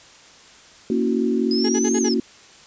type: chord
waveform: sine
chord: F# dominant seventh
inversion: first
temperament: equal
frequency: 233.1 / 277.2 / 329.6 / 370 Hz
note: A#3 / C#4 / E4 / F#4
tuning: 0 / 0 / 0 / 0 cents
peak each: -21 / -24 / -27 / -23 dBFS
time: 0.9-2.2 s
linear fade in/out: 2 ms
type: linear two-way sweep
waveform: sine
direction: up then down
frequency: 4999 to 6645 to 4999 Hz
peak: -24 dBFS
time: 1.51-2.14 s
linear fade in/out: 2 ms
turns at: 1.99 s
type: tone bursts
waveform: 35% pulse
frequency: 419.1 Hz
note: G#4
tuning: 16 cents sharp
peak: -22 dBFS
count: 5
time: 1.64-2.092 s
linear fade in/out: 10 ms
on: 52 ms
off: 48 ms
effects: white hiss -47 dBFS RMS until 2.66 s + resampled to 16000 Hz